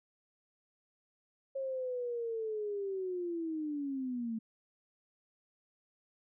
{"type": "linear sweep", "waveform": "sine", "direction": "down", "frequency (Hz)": [543, 219.7], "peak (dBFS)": -34, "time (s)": [1.55, 4.39], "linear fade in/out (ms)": 10, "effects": []}